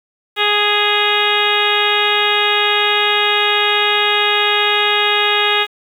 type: harmonic tone with a mistuned harmonic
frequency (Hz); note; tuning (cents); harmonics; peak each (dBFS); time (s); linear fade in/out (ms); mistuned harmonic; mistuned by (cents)
415.3; G#4; 0; 1 / 2 / 3 / 4 / 5 / 6 / 7 / 8 / 9; -21 / -21 / -21 / -21 / -21 / -21 / -21 / -21 / -21; 0.36-5.67; 50; 7; -15
effects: 7-bit